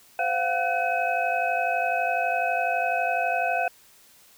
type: tone cluster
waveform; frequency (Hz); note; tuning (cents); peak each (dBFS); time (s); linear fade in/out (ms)
sine; 516 / 698 / 750 / 1511 / 2548; C5 / F5 / F#5 / F#6 / D#7; -24 / -1 / +23 / +36 / +41; -33 / -25 / -29 / -30 / -30; 0.19-3.68; 2
effects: white hiss -55 dBFS RMS until 4.37 s